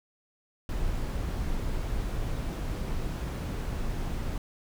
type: noise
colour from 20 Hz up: brown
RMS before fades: -31 dBFS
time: 0.69-4.38 s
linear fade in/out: 2 ms
effects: none